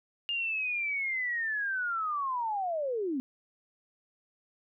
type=linear sweep; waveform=sine; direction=down; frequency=2834 to 246.9 Hz; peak=-29 dBFS; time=0.29-3.2 s; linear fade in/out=0 ms; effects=none